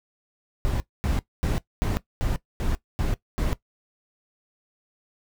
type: noise bursts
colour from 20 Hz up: brown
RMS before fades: -24 dBFS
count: 8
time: 0.65-3.53 s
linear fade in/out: 0 ms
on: 150 ms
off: 240 ms
effects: noise-tail reverb RT60 0.1 s tail -17 dB re dry